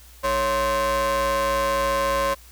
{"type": "ring-modulated tone", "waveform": "45% pulse", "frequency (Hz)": 248.1, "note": "B3", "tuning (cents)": 8, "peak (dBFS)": -17, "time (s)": [0.23, 2.35], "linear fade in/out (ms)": 20, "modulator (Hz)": 801, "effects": ["added 60 Hz sine -47 dBFS peak until 2.51 s", "white hiss -50 dBFS RMS until 2.51 s"]}